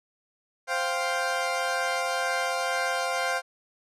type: chord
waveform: 20% pulse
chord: C suspended fourth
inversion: none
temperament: equal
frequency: 523.3 / 698.5 / 784 Hz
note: C5 / F5 / G5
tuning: 0 / 0 / 0 cents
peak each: -25 / -24 / -27 dBFS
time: 0.67-3.42 s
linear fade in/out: 50 ms
effects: low-pass 9000 Hz 12 dB/octave